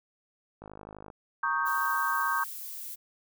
click train, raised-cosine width 1 ms, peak -30 dBFS, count 26, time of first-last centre 0.62-1.102 s, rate 51.9 Hz
sine chord, Eb dominant seventh, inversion second, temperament equal, 932.3 / 1108.7 / 1244.5 / 1568 Hz, Bb5 / Db6 / Eb6 / G6, 0 / 0 / 0 / 0 cents, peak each -33 / -30 / -33 / -30 dBFS, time 1.43-2.44 s, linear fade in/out 5 ms
violet noise, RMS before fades -40 dBFS, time 1.65-2.96 s, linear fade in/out 20 ms
effects none

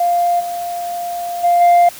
sine tone with level steps, 698.5 Hz, F5, in tune, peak -11 / -20 / -8 / -4 dBFS, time 0-1.89 s, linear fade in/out 5 ms, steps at 0.39 / 1.43 / 1.6 s, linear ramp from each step 20 ms, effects tanh soft clip ceiling -6 dBFS + white hiss -35 dBFS RMS until 1.99 s

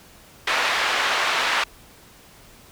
pink band-pass noise, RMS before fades -22 dBFS, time 0.47-1.64 s, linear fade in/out 5 ms, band 1000 to 3200 Hz, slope 12 dB/octave, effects pink hiss -49 dBFS RMS until 2.71 s

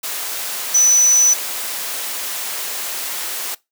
sine tone in noise, 5980 Hz, F#8, 17 cents sharp, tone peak -9 dBFS, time 0.74-1.34 s, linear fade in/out 10 ms, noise white, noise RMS -25 dBFS, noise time 0.03-3.55 s, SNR +13 dB, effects noise-tail reverb RT60 0.2 s tail -21 dB re dry + high-pass 400 Hz 12 dB/octave

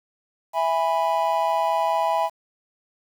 triangle chord, E major, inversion none, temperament just, 659.3 / 824.1 / 988.9 Hz, E5 / G#5 / B5, 0 / -14 / +2 cents, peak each -22 dBFS, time 0.53-2.3 s, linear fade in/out 50 ms, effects 8-bit

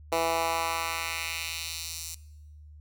10% pulse tone with high-pass filter sweep, 165.1 Hz, E3, 3 cents sharp, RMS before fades -31 dBFS, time 0.12-2.15 s, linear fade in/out 5 ms, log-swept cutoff 500 to 6600 Hz, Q 1.3, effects noise-tail reverb RT60 1.0 s tail -21 dB re dry + added 75 Hz sine -46 dBFS peak until 2.8 s

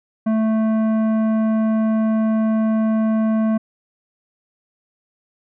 triangle tone with tanh clipping, 220 Hz, A3, in tune, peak -17 dBFS, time 0.26-3.58 s, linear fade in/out 10 ms, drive 16 dB, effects none

